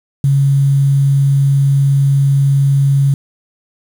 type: tone with quantisation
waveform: sine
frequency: 138.59 Hz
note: C#3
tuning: in tune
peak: -8 dBFS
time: 0.24-3.14 s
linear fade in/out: 2 ms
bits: 6
effects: none